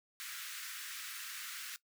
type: high-pass noise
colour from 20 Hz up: pink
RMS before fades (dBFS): -45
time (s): 0.2-1.76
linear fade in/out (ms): 0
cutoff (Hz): 1300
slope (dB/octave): 48
effects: noise-tail reverb RT60 0.1 s tail -18 dB re dry